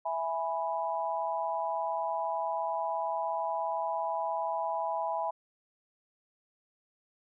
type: chord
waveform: sine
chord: E major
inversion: none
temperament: equal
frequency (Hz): 659.3 / 830.6 / 987.8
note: E5 / G#5 / B5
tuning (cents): 0 / 0 / 0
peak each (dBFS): -34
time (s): 0.05-5.31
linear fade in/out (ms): 10
effects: none